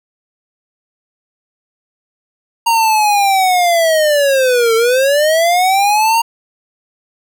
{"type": "linear two-way sweep", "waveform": "square", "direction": "down then up", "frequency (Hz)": [932.3, 445.4, 932.3], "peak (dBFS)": -10, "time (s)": [2.66, 6.22], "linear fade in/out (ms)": 10, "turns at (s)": 4.75, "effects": []}